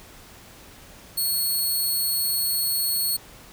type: tone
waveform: 5% pulse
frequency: 4346 Hz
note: C#8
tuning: 35 cents flat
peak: -15 dBFS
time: 1.17-3.17 s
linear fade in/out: 10 ms
effects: pink hiss -47 dBFS RMS until 3.52 s